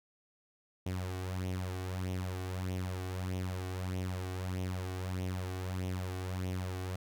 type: tone with flanger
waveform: sawtooth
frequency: 92.3 Hz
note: F#2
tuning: 4 cents flat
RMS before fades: -37 dBFS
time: 0.86-6.96 s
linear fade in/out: 5 ms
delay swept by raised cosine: 0.32 to 2.72 ms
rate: 1.6 Hz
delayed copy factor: +0.6
effects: none